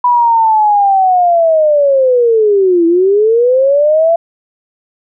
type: linear two-way sweep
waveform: sine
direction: down then up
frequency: 987.8 to 329.6 to 679 Hz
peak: -6 dBFS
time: 0.04-4.16 s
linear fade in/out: 5 ms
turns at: 2.86 s
effects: none